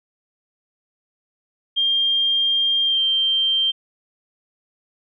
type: tone with pitch glide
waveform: sine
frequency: 3200 to 3150 Hz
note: G7 to G7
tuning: +35 to +8 cents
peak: -16 dBFS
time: 1.76-3.72 s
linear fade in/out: 20 ms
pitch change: -27 cents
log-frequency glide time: 2.83-3.01 s
effects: none